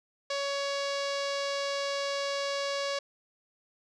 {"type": "tone with low-pass filter", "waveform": "sawtooth", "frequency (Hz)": 560, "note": "C#5", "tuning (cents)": 18, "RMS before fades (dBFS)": -32, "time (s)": [0.3, 2.99], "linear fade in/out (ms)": 5, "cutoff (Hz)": 5100, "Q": 2.5, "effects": []}